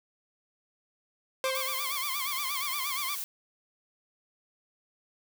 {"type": "tone with exponential decay", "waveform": "sawtooth", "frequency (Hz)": 525, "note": "C5", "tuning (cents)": 6, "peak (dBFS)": -22, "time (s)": [1.44, 2.09], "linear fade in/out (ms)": 1, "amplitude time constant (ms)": 140}
{"type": "tone with vibrato", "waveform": "15% pulse", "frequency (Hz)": 1108.7, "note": "C#6", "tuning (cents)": 0, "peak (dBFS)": -26, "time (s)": [1.44, 3.16], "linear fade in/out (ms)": 20, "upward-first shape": "sine", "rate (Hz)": 8.5, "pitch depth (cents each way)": 120}
{"type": "noise", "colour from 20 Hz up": "blue", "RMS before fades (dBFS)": -36, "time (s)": [1.55, 3.24], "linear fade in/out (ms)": 0}
{"effects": []}